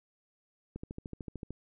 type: click train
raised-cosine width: 3 ms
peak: -27 dBFS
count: 11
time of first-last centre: 0.76-1.506 s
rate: 13.4 Hz
effects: none